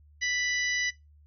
harmonic tone, 987.8 Hz, B5, in tune, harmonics 2 / 3 / 4 / 5 / 6, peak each -28 / -37 / -39 / -38 / -35 dBFS, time 0.21-0.91 s, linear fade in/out 20 ms, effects noise-tail reverb RT60 0.2 s tail -19 dB re dry + added 74 Hz sine -54 dBFS peak until 1.26 s

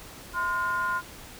triangle ring-modulated tone, 196 Hz, G3, in tune, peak -20 dBFS, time 0.33-1.02 s, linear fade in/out 50 ms, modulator 1230 Hz, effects pink hiss -45 dBFS RMS until 1.39 s

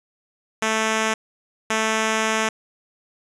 5% pulse tone bursts at uneven times, 220 Hz, A3, in tune, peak -8 dBFS, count 2, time 0.62-1.14 / 1.7-2.49 s, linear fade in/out 5 ms, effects resampled to 22050 Hz + 8-bit

